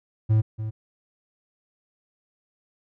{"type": "tone with echo", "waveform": "triangle", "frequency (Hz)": 109.2, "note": "A2", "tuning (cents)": -13, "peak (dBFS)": -14, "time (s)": [0.29, 0.42], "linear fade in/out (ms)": 20, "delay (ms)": 290, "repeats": 1, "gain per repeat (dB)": -11, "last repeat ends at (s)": 0.71, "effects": []}